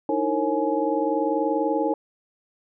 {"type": "tone cluster", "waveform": "sine", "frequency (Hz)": [303.4, 323.7, 458.3, 542, 842], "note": ["D#4", "E4", "A#4", "C#5", "G#5"], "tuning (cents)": [-44, -31, -29, -39, 24], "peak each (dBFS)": -27, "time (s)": [0.09, 1.94], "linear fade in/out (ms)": 2, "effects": []}